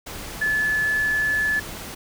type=tone in noise; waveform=sine; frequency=1726 Hz; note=A6; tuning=34 cents flat; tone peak=-19 dBFS; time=0.41-1.6 s; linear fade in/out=10 ms; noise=pink; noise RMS=-35 dBFS; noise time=0.06-1.95 s; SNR=+13 dB; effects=none